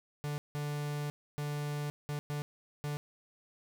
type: tone bursts at uneven times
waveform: 45% pulse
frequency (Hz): 146.83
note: D3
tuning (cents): 0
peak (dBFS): -34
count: 6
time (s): 0.24-0.38 / 0.55-1.1 / 1.38-1.9 / 2.09-2.19 / 2.3-2.42 / 2.84-2.97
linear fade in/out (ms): 0
effects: none